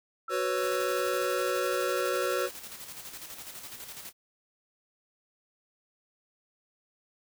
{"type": "tone with pitch glide", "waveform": "sine", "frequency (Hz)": [1332, 1354.5], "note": ["E6", "E6"], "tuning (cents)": [18, 47], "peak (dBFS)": -34, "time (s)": [0.28, 2.46], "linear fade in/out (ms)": 5, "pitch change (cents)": 29, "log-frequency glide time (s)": [0.65, 1.76]}
{"type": "chord", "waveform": "square", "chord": "F# suspended fourth", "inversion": "none", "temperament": "equal", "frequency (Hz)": [370, 493.9, 554.4], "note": ["F#4", "B4", "C#5"], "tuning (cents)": [0, 0, 0], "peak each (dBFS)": -33, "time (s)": [0.29, 2.5], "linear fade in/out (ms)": 50}
{"type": "noise with tremolo", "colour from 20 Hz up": "white", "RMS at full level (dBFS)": -42, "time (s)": [0.55, 4.13], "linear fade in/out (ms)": 50, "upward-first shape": "square", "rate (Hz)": 12, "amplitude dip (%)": 45}
{"effects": []}